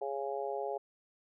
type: harmonic tone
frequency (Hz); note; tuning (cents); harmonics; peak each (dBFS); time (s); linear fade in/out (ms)
138.2; C#3; -5; 3 / 4 / 5 / 6; -38 / -39 / -40 / -41; 0.01-0.78; 10
effects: none